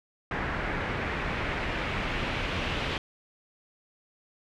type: noise with low-pass filter sweep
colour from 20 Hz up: pink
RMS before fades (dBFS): -31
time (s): 0.31-2.98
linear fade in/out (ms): 2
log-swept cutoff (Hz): 1800 to 3000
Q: 1.7
effects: none